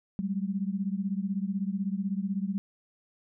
sine beating tone pair, 190.2 / 206.2 Hz, F#3 / G#3, +48 / -12 cents, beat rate 16 Hz, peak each -30 / -32 dBFS, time 0.19-2.58 s, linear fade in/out 0 ms, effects none

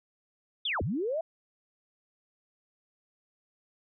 sine linear two-way sweep, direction down then up, 3672 to 66.6 to 678 Hz, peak -28 dBFS, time 0.65-1.21 s, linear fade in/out 5 ms, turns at 0.82 s, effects none

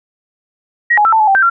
sine tone with pitch steps, 1897 / 836 / 1330 / 887 / 857 / 780 / 1563 / 1373 Hz, A#6 / G#5 / E6 / A5 / A5 / G5 / G6 / F6, +30 / +11 / +15 / +14 / -46 / -9 / -6 / -30 cents, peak -7 dBFS, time 0.9-1.5 s, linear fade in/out 10 ms, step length 75 ms, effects none

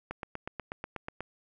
click train, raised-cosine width 0.5 ms, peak -21 dBFS, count 10, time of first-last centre 0.11-1.206 s, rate 8.21 Hz, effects none

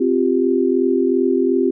sine chord, C suspended fourth, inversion none, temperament equal, 261.6 / 349.2 / 392 Hz, C4 / F4 / G4, 0 / 0 / 0 cents, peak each -18 dBFS, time 0-1.71 s, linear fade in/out 10 ms, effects none

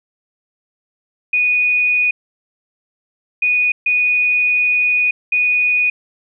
sine tone bursts at uneven times, 2472 Hz, D#7, 12 cents flat, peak -12 dBFS, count 4, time 1.33-2.11 / 3.42-3.72 / 3.86-5.11 / 5.32-5.9 s, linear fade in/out 5 ms, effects none

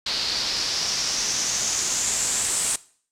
white noise with low-pass filter sweep, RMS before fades -25 dBFS, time 0.06-2.76 s, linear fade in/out 5 ms, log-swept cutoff 4400 to 8400 Hz, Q 4.4, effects noise-tail reverb RT60 0.5 s tail -20 dB re dry

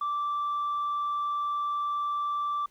sine tone, 1169 Hz, D6, 8 cents flat, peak -25 dBFS, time 0.01-2.66 s, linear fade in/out 5 ms, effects tanh soft clip ceiling -25 dBFS + pink hiss -65 dBFS RMS until 2.7 s

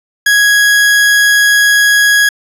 40% pulse tone, 1661.2 Hz, G#6, in tune, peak -5 dBFS, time 0.26-2.29 s, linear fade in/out 5 ms, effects resampled to 32000 Hz + 7-bit

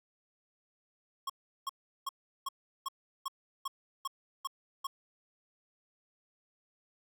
square tone bursts, 1089 Hz, C#6, 31 cents flat, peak -34 dBFS, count 10, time 1.27-4.87 s, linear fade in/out 5 ms, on 27 ms, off 370 ms, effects none

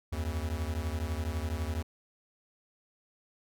square beating tone pair, 76 / 88 Hz, D#2 / F2, -40 / +14 cents, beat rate 12 Hz, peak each -34 / -36 dBFS, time 0.12-1.83 s, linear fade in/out 10 ms, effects none

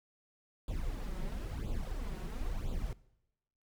brown noise with flanger, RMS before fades -37 dBFS, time 0.68-2.93 s, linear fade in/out 2 ms, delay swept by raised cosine 0.26 to 5.46 ms, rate 0.99 Hz, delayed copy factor +0.85, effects noise-tail reverb RT60 0.9 s tail -21 dB re dry

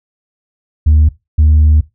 sine tone pair in turn, 76.5 / 76.5 Hz, D#2 / D#2, -29 / -29 cents, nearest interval unison, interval 0 cents, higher neither, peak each -3 dBFS, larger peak neither, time 0.86-1.09 / 1.38-1.81 s, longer second, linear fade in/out 10 ms, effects noise-tail reverb RT60 0.2 s tail -18 dB re dry + tanh soft clip ceiling -3 dBFS

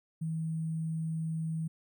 sine tone with sample-and-hold, 161.1 Hz, E3, 39 cents flat, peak -31 dBFS, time 0.21-1.68 s, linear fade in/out 10 ms, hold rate 8820 Hz, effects none

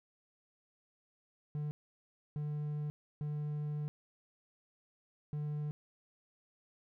triangle tone bursts at uneven times, 148.9 Hz, D3, 24 cents sharp, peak -33 dBFS, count 4, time 1.55-1.71 / 2.36-2.9 / 3.21-3.88 / 5.33-5.71 s, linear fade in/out 0 ms, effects none

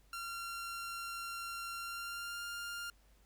sawtooth tone with pitch glide, 1376 to 1400.9 Hz, F6 to F6, -26 to +5 cents, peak -37 dBFS, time 0.13-2.9 s, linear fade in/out 2 ms, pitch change +31 cents, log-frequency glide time 1.77-2.43 s, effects added 50 Hz sine -64 dBFS peak until 3.25 s + pink hiss -71 dBFS RMS until 3.25 s

